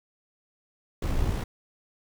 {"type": "noise with amplitude modulation", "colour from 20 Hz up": "brown", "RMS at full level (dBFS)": -24, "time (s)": [1.02, 1.44], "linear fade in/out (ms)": 5, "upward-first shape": "sine", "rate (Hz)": 59.8, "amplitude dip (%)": 45, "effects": []}